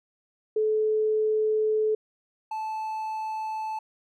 sine / triangle tone pair in turn, 432.1 / 873.2 Hz, A4 / A5, -31 / -13 cents, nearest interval octave, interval 1218 cents, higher second, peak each -21 / -27 dBFS, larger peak first, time 0.56-1.95 / 2.51-3.79 s, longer first, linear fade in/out 5 ms, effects none

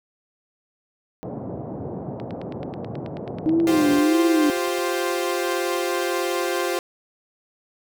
pink band-pass noise, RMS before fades -32 dBFS, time 1.23-3.99 s, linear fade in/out 0 ms, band 110 to 710 Hz, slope 24 dB/octave
click train, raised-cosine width 0.3 ms, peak -23 dBFS, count 25, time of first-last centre 2.2-4.786 s, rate 9.28 Hz
sine tone with vibrato, 311.1 Hz, D#4, in tune, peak -16 dBFS, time 3.46-4.5 s, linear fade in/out 0 ms, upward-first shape sine, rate 1.6 Hz, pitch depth 120 cents each way
sawtooth chord, F suspended second, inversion none, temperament equal with one note detuned, 350.4 / 392 / 523.3 Hz, F4 / G4 / C5, +6 / 0 / 0 cents, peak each -21 / -24 / -23 dBFS, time 3.67-6.79 s, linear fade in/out 0 ms
effects none

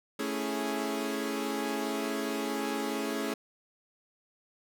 sawtooth chord, A major seventh, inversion none, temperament equal, 220 / 277.2 / 329.6 / 415.3 Hz, A3 / C#4 / E4 / G#4, 0 / 0 / 0 / 0 cents, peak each -33 / -31 / -35 / -32 dBFS, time 0.19-3.34 s, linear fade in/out 5 ms, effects none

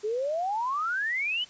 sine exponential sweep, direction up, 408.3 to 3094 Hz, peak -26 dBFS, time 0.03-1.45 s, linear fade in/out 20 ms, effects white hiss -52 dBFS RMS until 1.49 s + resampled to 16000 Hz

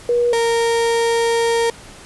sine / 35% pulse tone pair in turn, 480.6 / 463.3 Hz, B4 / A#4, -47 / -11 cents, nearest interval minor second, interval 64 cents, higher first, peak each -13 dBFS, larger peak neither, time 0.09-0.33 / 0.33-1.7 s, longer second, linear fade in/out 2 ms, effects pink hiss -40 dBFS RMS until 2.05 s + resampled to 24000 Hz

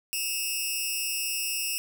10% pulse tone pair together, 2600 / 2794 Hz, E7 / F7, -24 / 0 cents, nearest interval minor second, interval 124 cents, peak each -22 dBFS, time 0.13-1.78 s, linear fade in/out 0 ms, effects none

